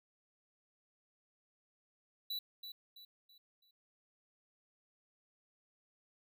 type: tone with echo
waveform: square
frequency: 3951 Hz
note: B7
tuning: in tune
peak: -38 dBFS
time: 2.3-2.39 s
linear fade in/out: 5 ms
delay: 330 ms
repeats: 4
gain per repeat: -8 dB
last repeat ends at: 3.71 s
effects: none